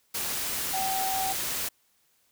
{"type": "tone in noise", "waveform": "sine", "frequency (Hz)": 767, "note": "G5", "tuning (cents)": -38, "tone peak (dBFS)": -28, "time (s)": [0.73, 1.33], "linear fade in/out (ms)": 10, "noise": "white", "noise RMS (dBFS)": -31, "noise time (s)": [0.14, 1.69], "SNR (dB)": 0, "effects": ["white hiss -68 dBFS RMS until 2.31 s"]}